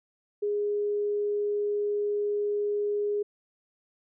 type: tone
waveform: sine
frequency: 412.9 Hz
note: G#4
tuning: 10 cents flat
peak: -25 dBFS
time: 0.42-3.23 s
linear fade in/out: 10 ms
effects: none